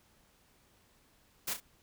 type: noise with echo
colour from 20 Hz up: white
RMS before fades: -35 dBFS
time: 1.47-1.54 s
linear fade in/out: 10 ms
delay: 32 ms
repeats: 2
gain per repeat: -8 dB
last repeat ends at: 1.604 s
effects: pink hiss -67 dBFS RMS until 1.82 s